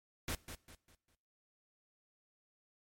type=noise with echo; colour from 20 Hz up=pink; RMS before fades=-38 dBFS; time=0.28-0.35 s; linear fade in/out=2 ms; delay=200 ms; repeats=4; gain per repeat=-9 dB; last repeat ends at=1.15 s; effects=noise-tail reverb RT60 0.7 s tail -22 dB re dry + MP3 64 kbps